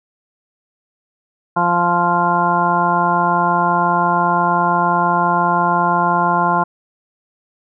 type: harmonic tone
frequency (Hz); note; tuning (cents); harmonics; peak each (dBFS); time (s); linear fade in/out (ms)
174.2; F3; -4; 1 / 2 / 3 / 4 / 5 / 6 / 8; -22 / -25 / -29 / -20 / -18 / -17 / -22; 1.56-6.64; 10
effects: none